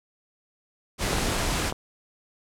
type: noise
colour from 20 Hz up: pink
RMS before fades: -26 dBFS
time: 0.98-1.73 s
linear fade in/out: 50 ms
type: clicks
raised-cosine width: 1 ms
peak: -15 dBFS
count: 3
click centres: 1.131 / 1.184 / 1.724 s
effects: low-pass 10000 Hz 12 dB/octave